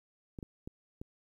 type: clicks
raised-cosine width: 3 ms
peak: -29 dBFS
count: 4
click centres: 0.388 / 0.428 / 0.675 / 1.015 s
effects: 11-bit